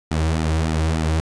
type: tone with flanger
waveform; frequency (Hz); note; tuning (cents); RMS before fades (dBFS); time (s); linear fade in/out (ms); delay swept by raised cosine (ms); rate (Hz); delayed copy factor
sawtooth; 79.6; D#2; +40; -20; 0.11-1.2; 0; 1.8 to 4.8; 3.4; -0.8
effects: resampled to 22050 Hz + 9-bit